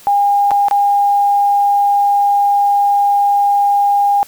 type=tone with dropouts; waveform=sine; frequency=810 Hz; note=G#5; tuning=43 cents flat; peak=-9 dBFS; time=0.07-4.23 s; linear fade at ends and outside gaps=0 ms; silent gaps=0.508-0.515 / 0.684-0.711 s; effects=white hiss -41 dBFS RMS until 4.27 s